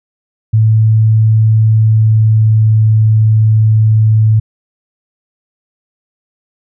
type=tone with pitch glide; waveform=sine; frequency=110 to 109.3 Hz; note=A2 to A2; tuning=0 to -11 cents; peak=-5 dBFS; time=0.53-4.4 s; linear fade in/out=10 ms; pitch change=-11 cents; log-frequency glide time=1.68-2.78 s; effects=none